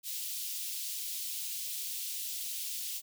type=high-pass noise; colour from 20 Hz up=white; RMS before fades=-38 dBFS; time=0.03-3.02 s; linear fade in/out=50 ms; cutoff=2900 Hz; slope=24 dB/octave; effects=none